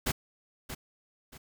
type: noise with echo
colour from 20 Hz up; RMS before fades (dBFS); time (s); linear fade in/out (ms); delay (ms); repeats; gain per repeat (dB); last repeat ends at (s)
pink; -29; 0.06-0.12; 10; 630; 2; -10; 1.38
effects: none